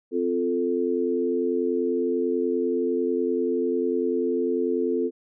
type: chord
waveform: sine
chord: F major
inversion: second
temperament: equal with one note detuned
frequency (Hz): 259.7 / 349.2 / 440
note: C4 / F4 / A4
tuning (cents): -13 / 0 / 0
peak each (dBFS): -27 / -26 / -25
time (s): 0.11-5.11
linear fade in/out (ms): 50
effects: none